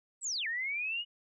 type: linear two-way sweep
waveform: sine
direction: down then up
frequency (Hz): 8150 to 1760 to 2934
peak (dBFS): -32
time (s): 0.21-1.05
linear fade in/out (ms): 50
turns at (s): 0.47
effects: none